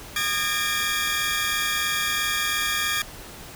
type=tone cluster; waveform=sawtooth; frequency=1223 / 1639 / 1820 / 2369 / 3321 Hz; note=D#6 / G#6 / A#6 / D7 / G#7; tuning=-30 / -23 / -42 / +14 / -1 cents; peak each=-26 dBFS; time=0.16-3.02 s; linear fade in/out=2 ms; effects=pink hiss -41 dBFS RMS until 3.55 s

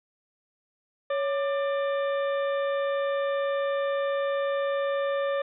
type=harmonic tone with a mistuned harmonic; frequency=594 Hz; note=D5; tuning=20 cents sharp; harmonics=1 / 2 / 3 / 4 / 5 / 6; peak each=-25 / -34 / -37 / -45 / -51 / -45 dBFS; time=1.1-5.42 s; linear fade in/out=5 ms; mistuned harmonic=1; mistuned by=-110 cents; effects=none

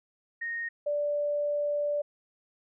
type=tone pair in turn; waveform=sine; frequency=1857 / 584.9 Hz; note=A#6 / D5; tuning=-7 / -7 cents; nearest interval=octave + minor sixth; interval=2000 cents; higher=first; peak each=-31 / -26 dBFS; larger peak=second; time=0.41-0.69 / 0.86-2.02 s; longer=second; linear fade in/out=10 ms; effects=none

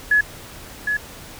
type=tone with echo; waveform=sine; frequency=1696 Hz; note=G#6; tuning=36 cents sharp; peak=-12 dBFS; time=0.11-0.21 s; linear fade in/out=5 ms; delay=760 ms; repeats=1; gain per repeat=-6 dB; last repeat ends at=0.97 s; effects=pink hiss -39 dBFS RMS until 1.39 s

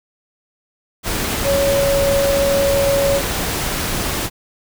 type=tone in noise; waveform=sine; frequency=557 Hz; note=C#5; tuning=8 cents sharp; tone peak=-14 dBFS; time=1.43-3.22 s; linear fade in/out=50 ms; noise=pink; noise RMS=-21 dBFS; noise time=1.03-4.3 s; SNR=+4 dB; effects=none

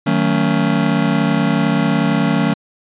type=chord; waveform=square; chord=D# half-diminished seventh; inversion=none; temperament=just; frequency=155.56 / 186.68 / 224 / 280 Hz; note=D#3 / F#3 / A3 / C#4; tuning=0 / +16 / +31 / +18 cents; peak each=-20 / -20 / -19 / -20 dBFS; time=0.06-2.54 s; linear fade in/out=10 ms; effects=resampled to 8000 Hz

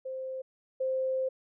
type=tone pair in turn; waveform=sine; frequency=523 / 523 Hz; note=C5 / C5; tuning=-1 / -1 cents; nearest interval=unison; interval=0 cents; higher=neither; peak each=-34 / -27 dBFS; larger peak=second; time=0.05-0.42 / 0.8-1.29 s; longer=second; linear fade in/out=10 ms; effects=none

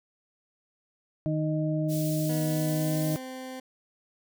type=harmonic tone; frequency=155.2 Hz; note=D#3; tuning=4 cents flat; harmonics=1 / 2 / 4; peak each=-27 / -30 / -33 dBFS; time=1.26-3.16 s; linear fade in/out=0 ms
type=high-pass noise; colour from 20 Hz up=white; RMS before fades=-39 dBFS; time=1.88-3.19 s; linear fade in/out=50 ms; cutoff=3800 Hz; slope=12 dB/octave
type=tone with pitch glide; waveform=20% pulse; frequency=243 to 258.9 Hz; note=B3 to C4; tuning=-28 to -18 cents; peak=-32 dBFS; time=2.29-3.6 s; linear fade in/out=5 ms; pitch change=+110 cents; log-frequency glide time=2.41-3.1 s
effects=none

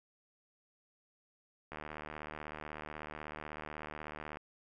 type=click train; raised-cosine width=0.5 ms; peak=-28 dBFS; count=203; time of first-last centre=1.72-4.371 s; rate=76.2 Hz; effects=none

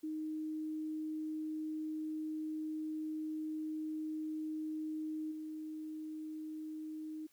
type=tone with level steps; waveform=sine; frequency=311.1 Hz; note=D#4; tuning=in tune; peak=-37 / -41 dBFS; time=0.03-7.27 s; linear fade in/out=10 ms; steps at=5.31 s; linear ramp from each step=10 ms; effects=white hiss -71 dBFS RMS until 7.32 s

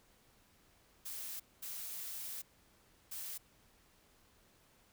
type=noise bursts at uneven times; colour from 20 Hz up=blue; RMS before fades=-44 dBFS; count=3; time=1.05-1.4 / 1.62-2.42 / 3.11-3.38 s; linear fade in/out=10 ms; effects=pink hiss -68 dBFS RMS until 4.92 s

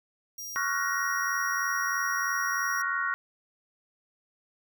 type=tone; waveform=sawtooth; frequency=5700 Hz; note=F8; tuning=34 cents sharp; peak=-34 dBFS; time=0.38-2.82 s; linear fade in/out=5 ms
type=chord; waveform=sine; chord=Gb major seventh; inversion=second; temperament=equal with one note detuned; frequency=1108.7 / 1396.9 / 1480 / 1876.5 Hz; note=Db6 / F6 / Gb6 / Bb6; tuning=0 / 0 / 0 / +11 cents; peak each=-32 dBFS; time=0.56-3.14 s; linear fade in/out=0 ms
effects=none

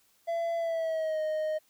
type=tone with pitch glide; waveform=triangle; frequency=673 to 620.7 Hz; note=E5 to D#5; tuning=+36 to -4 cents; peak=-26 dBFS; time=0.27-1.59 s; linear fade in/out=20 ms; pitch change=-140 cents; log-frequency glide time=0.57-1.21 s; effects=white hiss -67 dBFS RMS until 1.69 s

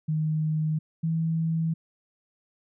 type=tone pair in turn; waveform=sine; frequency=155.56 / 162.6 Hz; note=D#3 / E3; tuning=0 / -23 cents; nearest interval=minor second; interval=77 cents; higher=second; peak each=-23 dBFS; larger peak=neither; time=0.08-0.79 / 1.03-1.74 s; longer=neither; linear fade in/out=10 ms; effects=none

